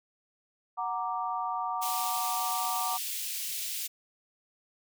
sine chord, Gb augmented, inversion none, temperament equal, 740 / 932.3 / 1174.7 Hz, Gb5 / Bb5 / D6, 0 / 0 / 0 cents, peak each -34 dBFS, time 0.77-2.98 s, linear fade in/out 20 ms
white high-pass noise, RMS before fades -35 dBFS, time 1.81-3.88 s, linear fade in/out 20 ms, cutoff 2400 Hz, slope 24 dB/octave
effects none

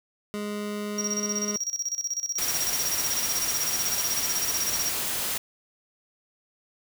25% pulse tone, 207.7 Hz, G#3, in tune, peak -26 dBFS, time 0.34-1.56 s, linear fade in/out 0 ms
triangle tone with tremolo, 5660 Hz, F8, 22 cents sharp, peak -24 dBFS, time 0.98-4.91 s, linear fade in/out 5 ms, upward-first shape square, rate 16 Hz, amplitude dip 80%
white noise, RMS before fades -29 dBFS, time 2.38-5.38 s, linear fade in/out 5 ms
effects none

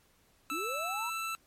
25% pulse tone with pitch glide, 1318.5 to 1326.9 Hz, E6 to E6, 0 to +11 cents, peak -30 dBFS, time 0.5-1.35 s, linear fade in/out 0 ms, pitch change +11 cents, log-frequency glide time 0.95-1.15 s
sine linear sweep, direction up, 266.6 to 987.8 Hz, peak -37 dBFS, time 0.51-1.1 s, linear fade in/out 10 ms
effects pink hiss -67 dBFS RMS until 1.46 s + MP3 64 kbps

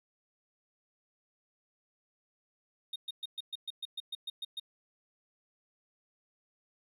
triangle tone bursts, 3700 Hz, A#7, 14 cents flat, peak -34 dBFS, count 12, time 2.93-4.598 s, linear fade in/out 5 ms, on 29 ms, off 120 ms, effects none

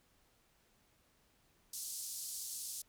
white band-pass noise, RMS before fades -44 dBFS, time 1.73-2.82 s, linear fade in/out 5 ms, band 4700 to 12000 Hz, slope 24 dB/octave, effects pink hiss -72 dBFS RMS until 2.88 s

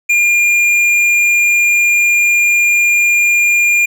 triangle tone with tanh clipping, 2408 Hz, D7, 43 cents sharp, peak -10 dBFS, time 0.09-3.86 s, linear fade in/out 10 ms, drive 14 dB, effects none

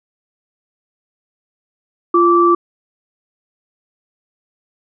sine tone pair together, 346.1 / 1164 Hz, F4 / D6, -16 / -16 cents, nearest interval octave + major sixth, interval 2100 cents, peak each -11 dBFS, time 2.14-2.55 s, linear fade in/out 5 ms, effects none

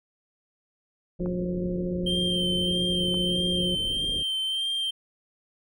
pink low-pass noise, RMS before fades -37 dBFS, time 1.19-4.23 s, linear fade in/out 5 ms, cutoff 560 Hz, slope 96 dB/octave
harmonic tone, 178.9 Hz, F3, 42 cents sharp, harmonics 1 / 2 / 3, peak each -28 / -32 / -36 dBFS, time 1.2-3.75 s, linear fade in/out 2 ms
clicks, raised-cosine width 1 ms, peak -25 dBFS, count 2, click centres 1.26 / 3.143 s
triangle tone with vibrato, 3141 Hz, G7, 3 cents sharp, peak -24 dBFS, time 2.06-4.91 s, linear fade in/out 10 ms, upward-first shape sine, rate 1.6 Hz, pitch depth 24 cents each way
effects none

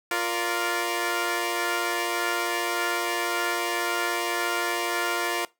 10% pulse chord, Bb major, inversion second, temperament equal with one note detuned, 349.2 / 466.2 / 580.9 Hz, F4 / Bb4 / D5, 0 / 0 / -19 cents, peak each -19 / -22 / -25 dBFS, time 0.11-5.45 s, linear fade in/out 2 ms, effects noise-tail reverb RT60 0.2 s tail -20 dB re dry

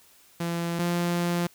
sawtooth tone pair in turn, 170 / 173.47 Hz, F3 / F3, -46 / -11 cents, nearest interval unison, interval 35 cents, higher second, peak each -23 / -20 dBFS, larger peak second, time 0.4-0.79 / 0.79-1.47 s, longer second, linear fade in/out 5 ms, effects white hiss -57 dBFS RMS until 1.54 s

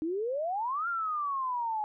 sine exponential two-way sweep, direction up then down, 306.1 to 1414 to 837 Hz, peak -29 dBFS, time 0.02-1.84 s, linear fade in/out 0 ms, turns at 0.88 s, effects none

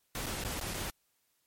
pink noise with dropouts, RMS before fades -37 dBFS, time 0.15-0.9 s, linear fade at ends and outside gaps 1 ms, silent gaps 0.26-0.265 / 0.439-0.448 / 0.598-0.611 / 0.737-0.742 s, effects white hiss -75 dBFS RMS until 1.46 s + MP3 64 kbps

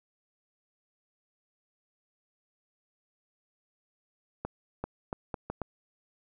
accelerating click train, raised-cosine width 1 ms, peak -19 dBFS, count 6, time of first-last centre 4.45-5.617 s, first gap 390 ms, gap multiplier 0.74, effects none

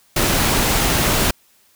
pink noise, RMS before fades -17 dBFS, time 0.16-1.31 s, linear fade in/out 5 ms, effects white hiss -56 dBFS RMS until 1.75 s

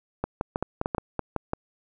clicks, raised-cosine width 1 ms, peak -12 dBFS, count 11, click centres 0.24 / 0.411 / 0.559 / 0.626 / 0.814 / 0.859 / 0.948 / 0.982 / 1.193 / 1.363 / 1.534 s, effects none

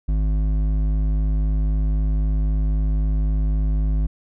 sine tone with hard clipping, 51.91 Hz, G#1, in tune, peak -19 dBFS, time 0.08-4.07 s, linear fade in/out 10 ms, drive 9 dB, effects none

